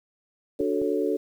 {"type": "chord", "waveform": "sine", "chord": "D major seventh", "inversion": "none", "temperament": "equal", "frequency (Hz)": [293.7, 370, 440, 554.4], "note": ["D4", "F#4", "A4", "C#5"], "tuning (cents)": [0, 0, 0, 0], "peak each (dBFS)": [-28, -28, -26, -32], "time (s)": [0.59, 1.17], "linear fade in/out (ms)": 10}
{"type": "clicks", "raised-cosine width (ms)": 2, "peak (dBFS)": [-25, -25], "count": 2, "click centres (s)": [0.608, 0.817]}
{"effects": ["9-bit"]}